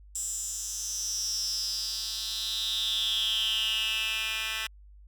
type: tone with high-pass filter sweep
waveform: 10% pulse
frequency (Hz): 220.2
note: A3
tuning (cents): +2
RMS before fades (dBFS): -31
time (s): 0.15-4.67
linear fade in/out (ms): 5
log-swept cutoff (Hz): 7600 to 2200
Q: 7.8
effects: added 50 Hz sine -49 dBFS peak until 5.07 s